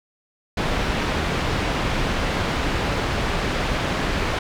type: low-pass noise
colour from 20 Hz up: pink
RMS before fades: -23 dBFS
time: 0.57-4.39 s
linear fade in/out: 5 ms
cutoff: 3400 Hz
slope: 12 dB/octave
effects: none